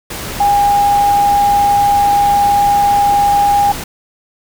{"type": "tone in noise", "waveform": "sine", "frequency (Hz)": 812, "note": "G#5", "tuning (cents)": -39, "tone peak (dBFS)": -8, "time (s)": [0.4, 3.72], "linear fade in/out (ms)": 5, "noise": "pink", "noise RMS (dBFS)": -24, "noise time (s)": [0.1, 3.84], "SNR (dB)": 13, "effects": []}